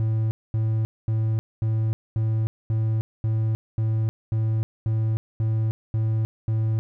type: tone bursts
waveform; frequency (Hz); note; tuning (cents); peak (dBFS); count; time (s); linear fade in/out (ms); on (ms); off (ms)
triangle; 110.5; A2; +8; -18; 13; 0-6.79; 0; 310; 230
effects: none